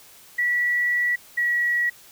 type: tone pair in turn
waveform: sine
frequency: 1944 / 1923.9 Hz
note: B6 / B6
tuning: -28 / -46 cents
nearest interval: unison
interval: 18 cents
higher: first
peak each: -19 dBFS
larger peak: neither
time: 0.38-1.16 / 1.37-1.9 s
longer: first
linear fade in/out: 10 ms
effects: white hiss -49 dBFS RMS until 2.11 s